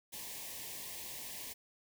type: band-stop noise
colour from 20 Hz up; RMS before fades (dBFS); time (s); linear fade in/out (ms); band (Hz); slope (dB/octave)
white; -45; 0.12-1.54; 20; 1100 to 1700; 96
effects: none